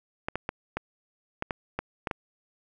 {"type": "clicks", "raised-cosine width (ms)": 0.5, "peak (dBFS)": -14, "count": 9, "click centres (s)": [0.285, 0.356, 0.491, 0.77, 1.424, 1.508, 1.79, 2.072, 2.112], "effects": []}